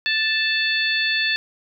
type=harmonic tone; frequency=880 Hz; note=A5; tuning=in tune; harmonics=2 / 3 / 4 / 5; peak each=-22 / -24 / -25 / -26 dBFS; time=0.06-1.36 s; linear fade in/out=0 ms; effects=none